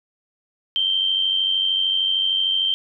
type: tone with amplitude modulation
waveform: sine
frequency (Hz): 3136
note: G7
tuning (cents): 0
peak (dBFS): -15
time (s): 0.76-2.74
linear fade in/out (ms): 0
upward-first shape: sine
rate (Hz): 93.2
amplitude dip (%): 55
effects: none